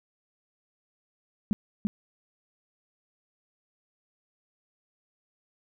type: tone with echo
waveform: sine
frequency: 207.7 Hz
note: G#3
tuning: in tune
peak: -21 dBFS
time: 1.51-1.53 s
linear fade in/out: 0 ms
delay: 340 ms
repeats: 1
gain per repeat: -2 dB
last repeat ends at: 1.87 s
effects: none